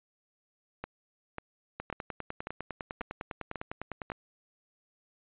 two click trains, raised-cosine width 0.5 ms, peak -21 / -21 dBFS, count 7 / 24, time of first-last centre 0.84-4.101 / 1.8-4.119 s, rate 1.84 / 9.92 Hz, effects resampled to 8000 Hz

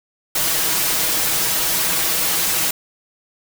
white noise with comb filter, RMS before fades -19 dBFS, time 0.35-2.71 s, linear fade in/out 5 ms, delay 6.2 ms, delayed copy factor +0.75, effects none

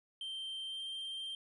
triangle tone with pitch glide, 3136 to 3158 Hz, G7 to G7, 0 to +12 cents, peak -38 dBFS, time 0.21-1.35 s, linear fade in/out 2 ms, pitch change +12 cents, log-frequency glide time 0.67-0.79 s, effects resampled to 24000 Hz

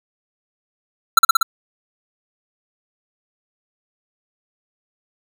square tone with echo, 1345 Hz, E6, 34 cents sharp, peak -5 dBFS, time 1.17-1.19 s, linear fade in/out 5 ms, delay 60 ms, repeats 4, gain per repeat -2 dB, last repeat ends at 1.43 s, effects none

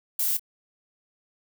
violet noise with echo, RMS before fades -25 dBFS, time 0.19-0.37 s, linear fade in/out 5 ms, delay 25 ms, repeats 1, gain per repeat -15 dB, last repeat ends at 0.395 s, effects none

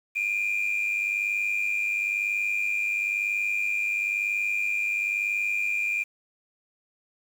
sine tone pair together, 2388 / 2489 Hz, D7 / D#7, +28 / 0 cents, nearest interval minor second, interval 72 cents, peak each -24 / -28 dBFS, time 0.15-6.04 s, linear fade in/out 20 ms, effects tanh soft clip ceiling -20 dBFS + 8-bit

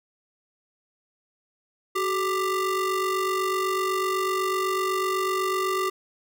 square ring-modulated tone, 401 Hz, G4, 39 cents sharp, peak -21 dBFS, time 1.95-5.9 s, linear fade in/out 10 ms, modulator 778 Hz, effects none

